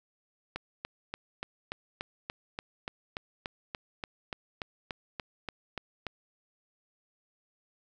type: click train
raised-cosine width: 0.3 ms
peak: -19 dBFS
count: 20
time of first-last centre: 0.56-6.067 s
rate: 3.45 Hz
effects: none